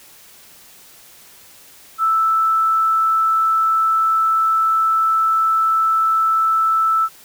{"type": "tone", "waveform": "sine", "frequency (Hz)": 1318.5, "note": "E6", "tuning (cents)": 0, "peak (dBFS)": -13, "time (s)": [1.98, 7.09], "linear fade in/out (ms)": 50, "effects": ["white hiss -45 dBFS RMS until 7.24 s"]}